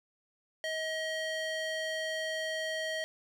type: tone with band-pass filter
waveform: square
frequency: 634 Hz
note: D#5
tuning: 32 cents sharp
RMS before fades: -35 dBFS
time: 0.64-3.04 s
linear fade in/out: 0 ms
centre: 2400 Hz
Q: 0.8
effects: 11-bit